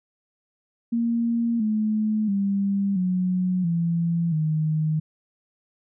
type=tone with pitch steps; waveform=sine; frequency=233.1 / 215 / 198.29 / 182.89 / 168.68 / 155.58 Hz; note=A#3 / A3 / G3 / F#3 / E3 / D#3; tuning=0 / -40 / +20 / -20 / +40 / 0 cents; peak=-20 dBFS; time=0.92-5 s; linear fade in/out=10 ms; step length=680 ms; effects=none